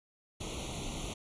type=noise with comb filter; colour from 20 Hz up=pink; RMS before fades=-39 dBFS; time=0.4-1.14 s; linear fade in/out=10 ms; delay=0.3 ms; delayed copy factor=+0.95; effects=resampled to 22050 Hz